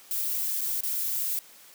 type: noise with dropouts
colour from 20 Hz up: violet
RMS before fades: -29 dBFS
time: 0.11-1.39 s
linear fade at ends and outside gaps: 1 ms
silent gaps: 0.609-0.614 / 0.807-0.834 s
effects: white hiss -52 dBFS RMS until 1.74 s + high-pass 200 Hz 12 dB/octave